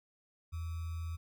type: tone with sample-and-hold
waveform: sine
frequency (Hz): 82.8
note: E2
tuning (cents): +8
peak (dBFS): -36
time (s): 0.52-1.17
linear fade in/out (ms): 20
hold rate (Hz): 1225
effects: none